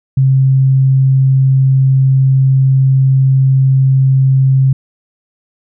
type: tone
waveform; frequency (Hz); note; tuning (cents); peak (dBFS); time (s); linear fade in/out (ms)
sine; 133.4; C3; +34; -6; 0.17-4.73; 5
effects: none